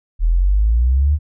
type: exponential sweep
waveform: sine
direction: up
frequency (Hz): 38.93 to 77.6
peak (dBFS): -11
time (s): 0.19-1.19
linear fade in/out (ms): 50
effects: none